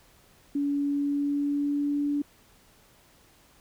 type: tone with pitch glide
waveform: sine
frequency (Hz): 284.8 to 288.8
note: C#4 to D4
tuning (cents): +47 to -29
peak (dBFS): -24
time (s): 0.55-2.22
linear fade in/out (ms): 5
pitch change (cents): +24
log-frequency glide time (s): 0.88-2.06
effects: pink hiss -59 dBFS RMS until 3.6 s